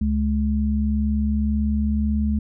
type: tone pair together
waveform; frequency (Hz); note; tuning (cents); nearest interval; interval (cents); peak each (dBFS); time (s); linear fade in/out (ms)
sine; 71 / 212.8; C#2 / G#3; +42 / +42; octave + perfect fifth; 1900; -21; 0.01-2.39; 5
effects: none